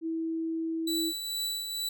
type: tone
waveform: sine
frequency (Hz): 325.7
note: E4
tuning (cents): -21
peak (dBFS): -29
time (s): 0.01-1.13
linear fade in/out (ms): 50
type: tone with tremolo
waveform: sawtooth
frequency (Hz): 3951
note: B7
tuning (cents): 0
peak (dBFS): -26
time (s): 0.87-1.89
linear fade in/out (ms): 5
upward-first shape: triangle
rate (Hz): 2.2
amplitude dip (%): 50
effects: none